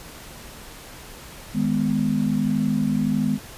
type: chord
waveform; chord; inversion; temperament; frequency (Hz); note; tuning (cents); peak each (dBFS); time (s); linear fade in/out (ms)
sine; G# minor; second; just; 155.74 / 207.7 / 249.2; D#3 / G#3 / B3; +2 / 0 / +16; -26 / -22 / -23; 1.53-3.39; 50
effects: pink hiss -41 dBFS RMS until 3.57 s + resampled to 32000 Hz